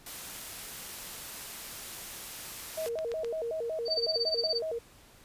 white noise, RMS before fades -42 dBFS, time 0.06-2.89 s, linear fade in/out 5 ms
sine tone with vibrato, 545 Hz, C#5, 29 cents flat, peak -31 dBFS, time 2.77-4.79 s, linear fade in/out 10 ms, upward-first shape square, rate 5.4 Hz, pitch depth 270 cents each way
click train, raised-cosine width 0.2 ms, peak -24 dBFS, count 4, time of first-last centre 2.86-3.246 s, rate 7.77 Hz
sine tone with tremolo, 4594 Hz, D8, 39 cents flat, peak -25 dBFS, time 3.85-4.61 s, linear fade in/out 50 ms, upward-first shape sine, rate 17 Hz, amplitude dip 90%
effects pink hiss -57 dBFS RMS until 5.24 s + resampled to 32000 Hz

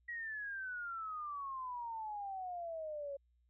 sine exponential sweep, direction down, 1925 to 550 Hz, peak -40 dBFS, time 0.08-3.17 s, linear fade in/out 10 ms, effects added 60 Hz sine -70 dBFS peak until 3.49 s

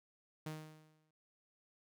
sawtooth tone with exponential decay, 155.56 Hz, D#3, in tune, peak -36 dBFS, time 0.46-1.11 s, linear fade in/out 5 ms, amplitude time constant 140 ms, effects none

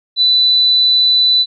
sine tone, 3986 Hz, B7, 15 cents sharp, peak -8 dBFS, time 0.16-1.46 s, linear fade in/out 50 ms, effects none

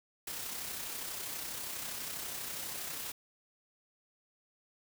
white noise with amplitude modulation, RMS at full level -39 dBFS, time 0.27-3.12 s, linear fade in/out 5 ms, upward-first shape sine, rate 32.3 Hz, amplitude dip 35%, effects none

